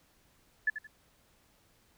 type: tone with echo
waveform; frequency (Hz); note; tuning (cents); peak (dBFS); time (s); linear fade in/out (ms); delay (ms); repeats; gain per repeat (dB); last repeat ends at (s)
sine; 1728; A6; -32; -24; 0.67-0.7; 5; 86; 2; -11; 0.872
effects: pink hiss -67 dBFS RMS until 1.97 s